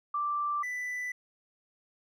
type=tone pair in turn; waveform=sine / triangle; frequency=1174.7 / 1987 Hz; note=D6 / B6; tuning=0 / +10 cents; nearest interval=major sixth; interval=910 cents; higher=second; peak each=-28 / -31 dBFS; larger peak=first; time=0.14-0.63 / 0.63-1.12 s; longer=neither; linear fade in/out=5 ms; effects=none